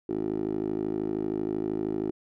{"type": "tone with band-pass filter", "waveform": "10% pulse", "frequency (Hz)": 52.9, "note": "G#1", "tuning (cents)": 33, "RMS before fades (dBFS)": -30, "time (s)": [0.09, 2.11], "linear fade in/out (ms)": 5, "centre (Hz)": 360, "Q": 4.6, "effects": []}